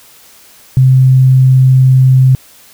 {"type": "tone", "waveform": "sine", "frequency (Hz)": 130.4, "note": "C3", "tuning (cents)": -5, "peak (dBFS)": -3, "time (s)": [0.77, 2.35], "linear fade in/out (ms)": 0, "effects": ["white hiss -41 dBFS RMS until 2.73 s"]}